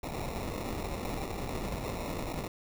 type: noise with sample-and-hold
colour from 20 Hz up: pink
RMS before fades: -36 dBFS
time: 0.03-2.48 s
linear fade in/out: 5 ms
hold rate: 1575 Hz
effects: none